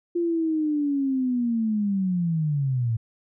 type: linear sweep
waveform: sine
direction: down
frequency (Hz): 347.9 to 110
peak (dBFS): -21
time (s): 0.15-2.97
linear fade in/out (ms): 10
effects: none